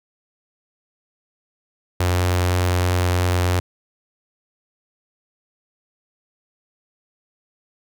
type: tone with notch filter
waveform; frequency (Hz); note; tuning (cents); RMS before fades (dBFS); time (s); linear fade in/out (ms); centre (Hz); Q
sawtooth; 89.7; F2; +47; -19; 2-3.6; 5; 200; 1.1
effects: none